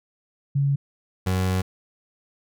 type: tone pair in turn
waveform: sine / 30% pulse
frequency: 140 / 93.06 Hz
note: C#3 / F#2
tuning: +18 / +10 cents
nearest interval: perfect fifth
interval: 708 cents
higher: first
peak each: -18 dBFS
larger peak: neither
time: 0.55-0.76 / 1.26-1.62 s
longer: second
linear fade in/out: 10 ms
effects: none